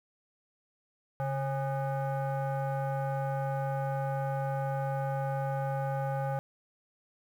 sine tone with frequency modulation, 138.59 Hz, C#3, in tune, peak -28 dBFS, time 1.2-6.39 s, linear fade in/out 0 ms, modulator 681 Hz, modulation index 1.1, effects tanh soft clip ceiling -25 dBFS + 10-bit

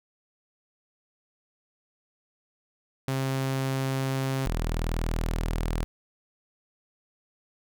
sawtooth tone pair in turn, 133.7 / 40.51 Hz, C3 / E1, +38 / -29 cents, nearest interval octave + major sixth, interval 2067 cents, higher first, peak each -22 dBFS, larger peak neither, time 3.08-4.46 / 4.46-5.84 s, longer neither, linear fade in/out 0 ms, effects none

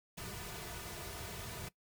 pink noise with comb filter, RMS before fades -45 dBFS, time 0.17-1.69 s, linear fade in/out 10 ms, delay 3.7 ms, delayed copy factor -0.7, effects noise-tail reverb RT60 0.1 s tail -19 dB re dry

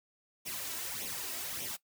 white noise with flanger, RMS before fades -39 dBFS, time 0.45-1.77 s, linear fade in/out 20 ms, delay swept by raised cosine 0.32 to 3.12 ms, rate 1.7 Hz, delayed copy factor +0.7, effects noise-tail reverb RT60 0.1 s tail -18 dB re dry + high-pass 80 Hz 12 dB/octave

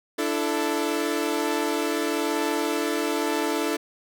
sawtooth chord, D suspended second, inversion none, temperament equal with one note detuned, 293.7 / 334.4 / 440 Hz, D4 / E4 / A4, 0 / +25 / 0 cents, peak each -24 dBFS, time 0.18-3.77 s, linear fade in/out 10 ms, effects none

